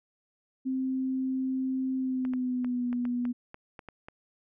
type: tone with pitch glide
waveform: sine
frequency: 261.6 to 244.1 Hz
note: C4 to B3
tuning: 0 to -20 cents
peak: -27 dBFS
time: 0.65-3.33 s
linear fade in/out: 20 ms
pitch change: -120 cents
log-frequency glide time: 1.97-2.89 s
type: clicks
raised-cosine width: 0.5 ms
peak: -28 dBFS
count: 10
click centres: 2.251 / 2.336 / 2.646 / 2.929 / 3.053 / 3.253 / 3.544 / 3.792 / 3.887 / 4.085 s
effects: none